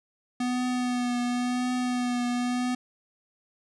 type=tone with vibrato; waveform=square; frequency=246.9 Hz; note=B3; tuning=in tune; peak=-26 dBFS; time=0.4-2.75 s; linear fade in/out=5 ms; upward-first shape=triangle; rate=0.94 Hz; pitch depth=27 cents each way; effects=resampled to 22050 Hz